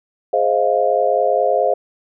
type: chord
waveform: sine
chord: F minor seventh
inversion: first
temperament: just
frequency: 419.1 / 523.8 / 628.6 / 698.5 Hz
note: Ab4 / C5 / Eb5 / F5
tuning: +16 / +2 / +18 / 0 cents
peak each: -21 / -18 / -19 / -18 dBFS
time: 0.33-1.74 s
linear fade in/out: 5 ms
effects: none